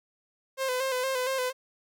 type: tone with vibrato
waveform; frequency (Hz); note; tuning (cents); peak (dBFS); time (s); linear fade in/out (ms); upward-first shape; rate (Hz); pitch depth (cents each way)
sawtooth; 518; C5; -17; -23; 0.57-1.53; 50; square; 4.3; 44
effects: none